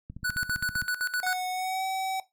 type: click train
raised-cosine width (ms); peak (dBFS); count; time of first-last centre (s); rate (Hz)
5; -27; 12; 0.1-0.824; 15.2
type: tone with tremolo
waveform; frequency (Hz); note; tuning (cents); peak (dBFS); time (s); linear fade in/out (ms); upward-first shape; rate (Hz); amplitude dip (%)
square; 1480; F#6; 0; -26; 0.24-1.34; 10; square; 7.8; 80
type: tone with pitch glide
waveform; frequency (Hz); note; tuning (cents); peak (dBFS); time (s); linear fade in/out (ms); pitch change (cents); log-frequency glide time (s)
square; 736 to 762.4; F#5 to G5; -9 to -48; -29; 1.23-2.2; 2; +61; 1.51-1.84
effects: noise-tail reverb RT60 0.2 s tail -17 dB re dry